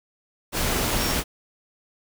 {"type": "tone in noise", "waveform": "sine", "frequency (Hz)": 5530, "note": "F8", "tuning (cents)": -18, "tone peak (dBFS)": -31, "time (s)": [0.96, 1.16], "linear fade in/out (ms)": 50, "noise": "pink", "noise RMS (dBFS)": -24, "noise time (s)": [0.52, 1.24], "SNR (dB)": -10, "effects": []}